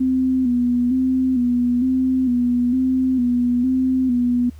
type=tone with vibrato; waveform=sine; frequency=251.5 Hz; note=B3; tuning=32 cents sharp; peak=-15 dBFS; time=0-4.5 s; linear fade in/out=10 ms; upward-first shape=square; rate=1.1 Hz; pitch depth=51 cents each way; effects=added 76 Hz sine -37 dBFS peak until 4.59 s + pink hiss -55 dBFS RMS until 4.59 s